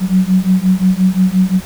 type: beating tone pair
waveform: sine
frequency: 183.5 / 189.2 Hz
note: F#3 / F#3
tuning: -14 / +39 cents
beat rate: 5.7 Hz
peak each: -12 dBFS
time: 0-1.61 s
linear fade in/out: 50 ms
effects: pink hiss -33 dBFS RMS until 1.65 s